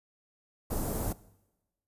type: band-stop noise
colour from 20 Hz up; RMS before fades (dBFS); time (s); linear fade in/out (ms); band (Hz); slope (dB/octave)
pink; -32; 0.7-1.13; 10; 720 to 11000; 12
effects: noise-tail reverb RT60 1.0 s tail -20 dB re dry + resampled to 32000 Hz